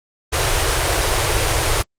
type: band-stop noise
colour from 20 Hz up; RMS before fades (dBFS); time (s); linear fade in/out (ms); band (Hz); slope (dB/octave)
pink; -17; 0.32-1.83; 20; 130 to 340; 48
effects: low-pass 11000 Hz 12 dB/octave + Opus 24 kbps